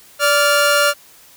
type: tone pair together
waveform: sawtooth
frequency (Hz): 580.7 / 1396.9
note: D5 / F6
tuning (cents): -20 / 0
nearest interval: octave + minor third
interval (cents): 1520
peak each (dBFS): -11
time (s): 0.19-0.94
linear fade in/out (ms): 50
effects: white hiss -46 dBFS RMS until 1.36 s

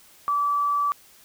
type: tone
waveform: sine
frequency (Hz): 1155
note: D6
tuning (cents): -29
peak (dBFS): -20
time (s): 0.28-0.92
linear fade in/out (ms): 0
effects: white hiss -53 dBFS RMS until 1.24 s

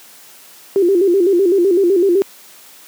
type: tone with vibrato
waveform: sine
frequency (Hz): 370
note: F#4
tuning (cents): 0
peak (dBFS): -9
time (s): 0.76-2.22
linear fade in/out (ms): 0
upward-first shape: square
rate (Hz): 7.9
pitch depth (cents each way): 110
effects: white hiss -42 dBFS RMS until 2.87 s + high-pass 200 Hz 12 dB/octave

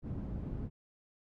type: low-pass noise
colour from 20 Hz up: white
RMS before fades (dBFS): -39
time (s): 0.02-0.7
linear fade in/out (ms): 50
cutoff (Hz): 160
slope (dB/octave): 12
effects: none

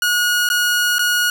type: tone with dropouts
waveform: sawtooth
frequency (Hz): 1448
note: F#6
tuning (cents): -38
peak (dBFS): -11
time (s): 0.02-1.3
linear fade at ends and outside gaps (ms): 2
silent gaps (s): 0.49-0.5 / 0.984-0.992
effects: 7-bit

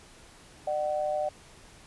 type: tone pair together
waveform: sine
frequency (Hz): 601.4 / 752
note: D5 / F#5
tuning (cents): +41 / +28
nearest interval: major third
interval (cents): 387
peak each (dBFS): -28 / -31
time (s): 0.67-1.29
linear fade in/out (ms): 5
effects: pink hiss -53 dBFS RMS until 1.86 s + resampled to 24000 Hz

